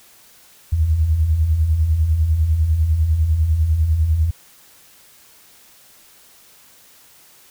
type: beating tone pair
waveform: sine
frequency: 71.4 / 81.4 Hz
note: D2 / E2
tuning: -48 / -21 cents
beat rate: 10 Hz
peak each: -23 / -14 dBFS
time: 0.72-4.31 s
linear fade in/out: 10 ms
effects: white hiss -49 dBFS RMS until 7.5 s